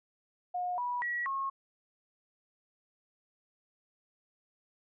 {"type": "tone with pitch steps", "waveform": "sine", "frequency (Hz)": [719, 977, 1924, 1086], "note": ["F#5", "B5", "B6", "C#6"], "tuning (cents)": [-50, -19, -46, -36], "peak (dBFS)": -31, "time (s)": [0.54, 1.5], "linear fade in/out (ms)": 10, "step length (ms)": 240, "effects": []}